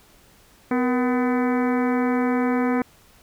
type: harmonic tone with a mistuned harmonic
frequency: 251.8 Hz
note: B3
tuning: 34 cents sharp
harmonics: 1 / 2 / 3 / 4 / 5 / 6 / 7 / 8 / 9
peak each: -20 / -26 / -30 / -32 / -34 / -36 / -37 / -38 / -39 dBFS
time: 0.71-2.82 s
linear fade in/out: 2 ms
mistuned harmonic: 2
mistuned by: -84 cents
effects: pink hiss -54 dBFS RMS until 3.22 s